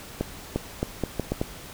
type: accelerating click train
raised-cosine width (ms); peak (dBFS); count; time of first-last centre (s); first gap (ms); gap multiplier
2; -11; 7; 0.21-1.415; 350; 0.77
effects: pink hiss -42 dBFS RMS until 1.73 s